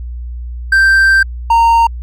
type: tone pair in turn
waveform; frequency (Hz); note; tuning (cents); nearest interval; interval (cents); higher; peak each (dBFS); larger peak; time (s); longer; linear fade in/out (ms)
triangle; 1568 / 923.2; G6 / A#5; 0 / -17; major sixth; 917; first; -4; neither; 0.72-1.23 / 1.5-1.87; first; 5
effects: added 60 Hz sine -21 dBFS peak until 2.02 s

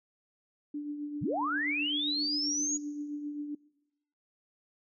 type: tone with tremolo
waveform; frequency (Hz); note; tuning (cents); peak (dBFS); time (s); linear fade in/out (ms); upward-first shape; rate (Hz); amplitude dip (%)
sine; 293.6; D4; 0; -32; 0.74-3.55; 5; triangle; 7.6; 50
type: linear sweep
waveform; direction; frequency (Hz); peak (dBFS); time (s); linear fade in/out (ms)
sine; up; 68.1 to 6830; -29; 1.21-2.78; 20
effects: noise-tail reverb RT60 1.0 s tail -24 dB re dry

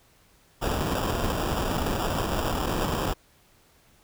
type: noise with sample-and-hold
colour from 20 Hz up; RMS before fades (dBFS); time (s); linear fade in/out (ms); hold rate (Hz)
pink; -27; 0.61-3.14; 20; 2100
effects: pink hiss -60 dBFS RMS until 4.03 s

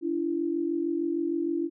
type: tone pair together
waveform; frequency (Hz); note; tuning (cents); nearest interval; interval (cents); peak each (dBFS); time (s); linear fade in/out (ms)
sine; 291.5 / 338; D4 / E4; -13 / +43; minor third; 256; -30 / -27; 0.01-1.7; 50
effects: none

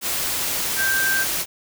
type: tone in noise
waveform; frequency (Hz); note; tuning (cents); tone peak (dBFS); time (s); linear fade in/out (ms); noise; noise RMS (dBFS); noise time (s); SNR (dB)
sine; 1572; G6; +4; -19; 0.76-1.26; 50; white; -24; 0.01-1.46; +2
effects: none

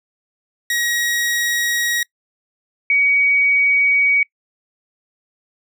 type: tone pair in turn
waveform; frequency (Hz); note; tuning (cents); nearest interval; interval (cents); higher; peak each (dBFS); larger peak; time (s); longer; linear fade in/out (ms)
sawtooth / sine; 1898 / 2257; A#6 / C#7; +31 / +31; minor third; 300; second; -14 / -12; second; 0.7-2.03 / 2.9-4.23; neither; 2
effects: noise-tail reverb RT60 0.1 s tail -24 dB re dry

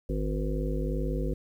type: harmonic tone with a mistuned harmonic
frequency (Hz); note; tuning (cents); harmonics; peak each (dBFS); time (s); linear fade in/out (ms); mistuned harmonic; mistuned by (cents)
51.91; G#1; 0; 1 / 3 / 5 / 7 / 9 / 10; -29 / -34 / -36 / -37 / -39 / -39; 0.09-1.34; 5; 10; -33
effects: 10-bit

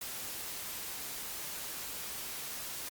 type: noise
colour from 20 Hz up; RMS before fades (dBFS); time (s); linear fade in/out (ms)
white; -41; 0.01-2.89; 5
effects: Opus 48 kbps

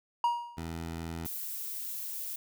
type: tone with exponential decay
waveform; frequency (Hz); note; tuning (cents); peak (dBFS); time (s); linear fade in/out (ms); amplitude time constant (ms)
triangle; 950; A#5; +33; -20; 0.24-0.7; 2; 98
type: tone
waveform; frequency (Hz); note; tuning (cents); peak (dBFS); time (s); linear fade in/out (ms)
15% pulse; 82.7; E2; +6; -30; 0.57-1.27; 10
type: noise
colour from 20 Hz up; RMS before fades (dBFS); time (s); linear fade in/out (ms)
violet; -38; 1.25-2.36; 5
effects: none

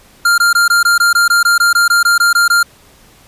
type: tone bursts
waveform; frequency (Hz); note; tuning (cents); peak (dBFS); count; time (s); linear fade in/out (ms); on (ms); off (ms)
square; 1396.9; F6; 0; -8; 16; 0.25-2.63; 5; 130; 20
effects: pink hiss -45 dBFS RMS until 3.27 s + resampled to 32000 Hz

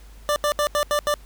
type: tone bursts at uneven times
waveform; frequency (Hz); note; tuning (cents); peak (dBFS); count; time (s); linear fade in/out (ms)
25% pulse; 590; D5; +8; -15; 6; 0.29-0.36 / 0.44-0.52 / 0.59-0.67 / 0.75-0.83 / 0.91-0.99 / 1.07-1.14; 0
effects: added 50 Hz sine -42 dBFS peak until 1.25 s + pink hiss -53 dBFS RMS until 1.25 s

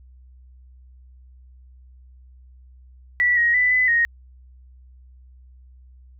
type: tone with pitch steps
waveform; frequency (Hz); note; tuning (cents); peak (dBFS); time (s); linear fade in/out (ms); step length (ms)
sine; 1956 / 1886 / 1990 / 2007 / 1869; B6 / A#6 / B6 / B6 / A#6; -17 / +20 / +13 / +27 / +4; -15; 3.2-4.05; 0; 170
effects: added 63 Hz sine -45 dBFS peak until 6.19 s

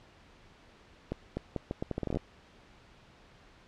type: accelerating click train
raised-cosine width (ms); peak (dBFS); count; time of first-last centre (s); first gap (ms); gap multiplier
2; -19; 14; 1.12-2.171; 250; 0.77
effects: pink hiss -58 dBFS RMS until 3.67 s + low-pass 4000 Hz 12 dB/octave

